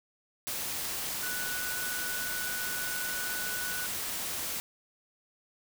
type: tone in noise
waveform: sine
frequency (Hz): 1480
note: F#6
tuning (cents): 0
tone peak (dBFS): -36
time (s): 1.23-3.86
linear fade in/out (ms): 0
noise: white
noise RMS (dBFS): -35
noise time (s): 0.47-4.6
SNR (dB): -4
effects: none